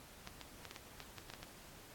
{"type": "clicks", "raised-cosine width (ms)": 0.2, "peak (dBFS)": -29, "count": 10, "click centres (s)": [0.274, 0.413, 0.653, 0.711, 0.762, 1.003, 1.183, 1.301, 1.337, 1.43], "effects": ["pink hiss -57 dBFS RMS until 1.94 s", "AAC 64 kbps"]}